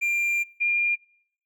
triangle / sine tone pair in turn, 2385 / 2404 Hz, D7 / D7, +26 / +40 cents, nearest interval unison, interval 14 cents, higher second, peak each -20 dBFS, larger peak neither, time 0.01-0.44 / 0.6-0.96 s, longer first, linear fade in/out 20 ms, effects noise-tail reverb RT60 0.7 s tail -24 dB re dry

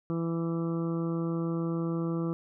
harmonic tone, 166.5 Hz, E3, 18 cents sharp, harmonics 1 / 2 / 3 / 4 / 5 / 6 / 7 / 8, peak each -30 / -32 / -39 / -50 / -52 / -52 / -44 / -50 dBFS, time 0.1-2.33 s, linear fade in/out 0 ms, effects none

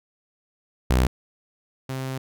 sawtooth tone pair in turn, 63.1 / 131.86 Hz, B1 / C3, +38 / +14 cents, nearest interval octave + minor second, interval 1276 cents, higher second, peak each -13 / -24 dBFS, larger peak first, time 0.9-1.07 / 1.89-2.18 s, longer second, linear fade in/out 5 ms, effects none

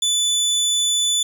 25% pulse tone, 3487 Hz, A7, 16 cents flat, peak -13 dBFS, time 0.02-1.23 s, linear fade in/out 5 ms, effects none

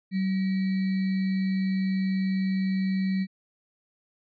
sine tone with sample-and-hold, 190.5 Hz, G3, 49 cents flat, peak -23 dBFS, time 0.11-3.27 s, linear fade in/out 50 ms, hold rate 2100 Hz, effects resampled to 11025 Hz

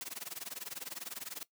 white noise with tremolo, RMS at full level -40 dBFS, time 0.01-1.43 s, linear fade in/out 0 ms, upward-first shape sine, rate 20 Hz, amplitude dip 95%, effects noise-tail reverb RT60 0.1 s tail -19 dB re dry + high-pass 150 Hz 12 dB/octave

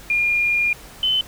sine tone pair in turn, 2415 / 3043 Hz, D7 / F#7, +48 / +48 cents, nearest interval major third, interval 400 cents, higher second, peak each -16 dBFS, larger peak neither, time 0.1-0.73 / 1.03-1.21 s, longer first, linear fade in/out 2 ms, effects added 50 Hz sine -47 dBFS peak until 1.27 s + pink hiss -42 dBFS RMS until 1.27 s

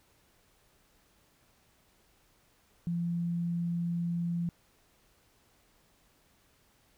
sine tone, 171.3 Hz, F3, 33 cents flat, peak -29 dBFS, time 2.87-4.49 s, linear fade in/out 0 ms, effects pink hiss -67 dBFS RMS until 6.97 s

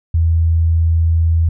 sine tone, 82.3 Hz, E2, 2 cents flat, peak -10 dBFS, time 0.14-1.49 s, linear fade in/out 5 ms, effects none

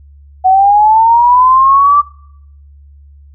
sine linear sweep, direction up, 740 to 1174.7 Hz, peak -4 dBFS, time 0.44-2.02 s, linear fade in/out 20 ms, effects noise-tail reverb RT60 0.7 s tail -23 dB re dry + added 71 Hz sine -36 dBFS peak until 3.34 s

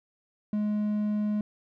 triangle tone, 210 Hz, G#3, 19 cents sharp, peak -23 dBFS, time 0.53-1.41 s, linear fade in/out 2 ms, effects none

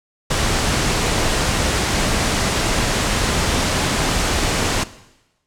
pink low-pass noise, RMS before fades -19 dBFS, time 0.3-4.84 s, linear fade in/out 10 ms, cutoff 9000 Hz, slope 24 dB/octave, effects noise-tail reverb RT60 1.0 s tail -17 dB re dry

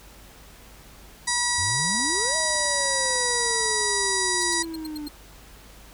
harmonic tone, 968 Hz, B5, 35 cents flat, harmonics 1 / 2 / 4 / 5 / 6 / 7 / 8 / 9 / 10, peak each -30 / -28 / -33 / -29 / -31 / -34 / -32 / -34 / -30 dBFS, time 1.27-4.63 s, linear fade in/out 10 ms
triangle exponential two-way sweep, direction up then down, 81.2 to 639 to 292.7 Hz, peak -29 dBFS, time 1.58-5.08 s, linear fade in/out 5 ms, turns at 2.36 s
click train, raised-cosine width 1 ms, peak -31 dBFS, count 43, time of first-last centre 1.7-3.811 s, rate 19.9 Hz
sawtooth tone bursts, 4203 Hz, C8, 7 cents sharp, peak -32 dBFS, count 7, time 4.41-5.086 s, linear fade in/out 5 ms, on 22 ms, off 87 ms
effects added 50 Hz sine -49 dBFS peak until 5.93 s + pink hiss -49 dBFS RMS until 5.93 s

